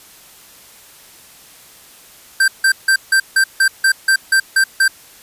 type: tone bursts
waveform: square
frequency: 1568 Hz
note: G6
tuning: in tune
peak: -10 dBFS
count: 11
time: 2.4-4.88 s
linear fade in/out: 5 ms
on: 80 ms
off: 160 ms
effects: white hiss -43 dBFS RMS until 5.22 s + resampled to 32000 Hz